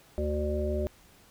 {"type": "harmonic tone", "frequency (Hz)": 74.5, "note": "D2", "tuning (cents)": 25, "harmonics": [1, 3, 5, 7, 8], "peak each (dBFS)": [-30, -36, -33, -43, -33], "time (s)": [0.18, 0.87], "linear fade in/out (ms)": 0, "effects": ["pink hiss -58 dBFS RMS until 1.3 s"]}